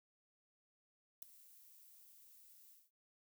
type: noise with ADSR envelope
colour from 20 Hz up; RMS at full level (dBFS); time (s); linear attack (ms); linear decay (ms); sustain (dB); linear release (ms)
violet; -42; 1.22-2.91; 5; 4; -21; 200
effects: noise-tail reverb RT60 0.1 s tail -20 dB re dry